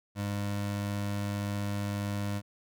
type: tone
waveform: 25% pulse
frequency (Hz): 101.7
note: G#2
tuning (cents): -36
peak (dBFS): -27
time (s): 0.15-2.42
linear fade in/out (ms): 50
effects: none